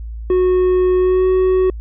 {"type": "tone with pitch glide", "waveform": "triangle", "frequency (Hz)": [366.6, 372.6], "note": ["F#4", "F#4"], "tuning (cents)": [-16, 12], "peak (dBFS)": -9, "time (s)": [0.3, 1.7], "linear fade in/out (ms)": 2, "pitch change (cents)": 28, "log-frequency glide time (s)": [0.98, 1.27], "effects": ["added 56 Hz sine -25 dBFS peak until 1.8 s", "resampled to 8000 Hz"]}